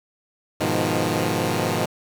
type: chord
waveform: 10% pulse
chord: F half-diminished seventh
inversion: first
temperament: equal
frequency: 103.83 / 123.47 / 155.56 / 174.61 Hz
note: Ab2 / Cb3 / Eb3 / F3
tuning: 0 / 0 / 0 / 0 cents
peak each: -18 dBFS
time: 0.6-1.86 s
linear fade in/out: 10 ms
effects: 7-bit